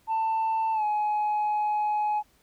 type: tone with pitch glide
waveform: sine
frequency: 890 to 842.5 Hz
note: A5 to G#5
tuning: +20 to +25 cents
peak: -21 dBFS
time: 0.07-2.23 s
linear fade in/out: 50 ms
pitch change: -95 cents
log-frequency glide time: 0.73-0.84 s
effects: tanh soft clip ceiling -22 dBFS + pink hiss -64 dBFS RMS until 2.42 s